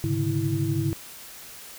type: tone cluster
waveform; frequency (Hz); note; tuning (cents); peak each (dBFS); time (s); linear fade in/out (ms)
sine; 104.4 / 134.9 / 146.9 / 328; G#2 / C#3 / D3 / E4; +10 / -47 / +1 / -9; -28; 0.04-0.93; 0
effects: white hiss -43 dBFS RMS until 1.78 s